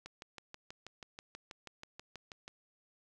click train, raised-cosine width 0.2 ms, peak -29 dBFS, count 16, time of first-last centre 0.06-2.479 s, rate 6.2 Hz, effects none

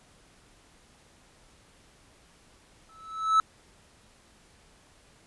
triangle tone with exponential growth, 1305 Hz, E6, 18 cents flat, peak -14 dBFS, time 2.89-3.4 s, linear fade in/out 1 ms, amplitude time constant 110 ms, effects pink hiss -59 dBFS RMS until 5.26 s + resampled to 24000 Hz

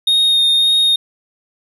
triangle tone with vibrato, 3700 Hz, A#7, 14 cents flat, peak -9 dBFS, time 0.07-0.96 s, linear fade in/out 5 ms, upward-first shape sine, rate 1.8 Hz, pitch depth 12 cents each way, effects none

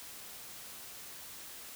silence, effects white hiss -48 dBFS RMS until 1.75 s

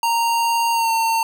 square tone with pitch glide, 927 to 907.9 Hz, A#5 to A#5, -10 to -46 cents, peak -17 dBFS, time 0.03-1.23 s, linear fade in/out 2 ms, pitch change -36 cents, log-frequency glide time 0.73-0.9 s, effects none

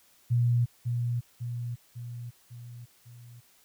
sine tone with echo, 120 Hz, B2, 49 cents flat, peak -21 dBFS, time 0.3-0.66 s, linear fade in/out 20 ms, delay 550 ms, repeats 5, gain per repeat -5 dB, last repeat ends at 3.41 s, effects white hiss -62 dBFS RMS until 3.64 s

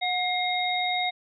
sine tone cluster, 728 / 2122 / 3752 Hz, F#5 / C7 / A#7, -28 / +24 / +11 cents, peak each -27 / -29 / -29 dBFS, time 0.01-1.11 s, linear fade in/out 20 ms, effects none

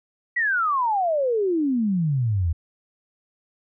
sine exponential sweep, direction down, 1975.5 to 77.9 Hz, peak -19 dBFS, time 0.36-2.53 s, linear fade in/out 10 ms, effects none

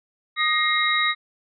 sine tone cluster, 1238 / 1882 / 2121 / 3815 Hz, D#6 / A#6 / C7 / A#7, -9 / +16 / +23 / +39 cents, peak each -24 dBFS, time 0.36-1.15 s, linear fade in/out 50 ms, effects none

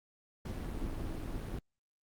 brown noise with amplitude modulation, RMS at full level -35 dBFS, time 0.45-1.59 s, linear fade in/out 5 ms, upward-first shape sine, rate 297 Hz, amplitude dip 70%, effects Opus 48 kbps

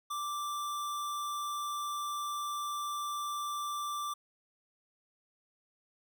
square tone, 1174.7 Hz, D6, in tune, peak -35 dBFS, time 0.1-4.14 s, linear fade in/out 10 ms, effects none

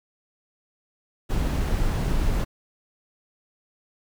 brown noise, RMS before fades -23 dBFS, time 1.29-2.45 s, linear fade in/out 20 ms, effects none

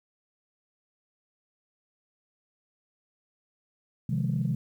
sine chord, F minor seventh, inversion second, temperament equal, 130.81 / 155.56 / 174.61 / 207.7 Hz, C3 / Eb3 / F3 / Ab3, 0 / 0 / 0 / 0 cents, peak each -28 / -30 / -31 / -32 dBFS, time 4.09-4.55 s, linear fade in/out 5 ms, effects tanh soft clip ceiling -17 dBFS + 10-bit

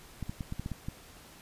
clicks, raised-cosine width 5 ms, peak -23 dBFS, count 8, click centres 0.227 / 0.295 / 0.408 / 0.524 / 0.596 / 0.661 / 0.717 / 0.885 s, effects pink hiss -53 dBFS RMS until 1.41 s + resampled to 32000 Hz

